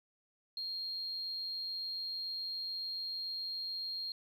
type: tone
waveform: sine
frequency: 4229 Hz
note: C8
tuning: 18 cents sharp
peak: -36 dBFS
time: 0.57-4.12 s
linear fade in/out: 2 ms
effects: tanh soft clip ceiling -32 dBFS